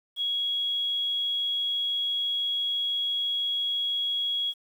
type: tone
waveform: sine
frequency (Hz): 3322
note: G#7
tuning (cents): 0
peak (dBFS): -25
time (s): 0.16-4.54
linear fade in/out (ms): 50
effects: 9-bit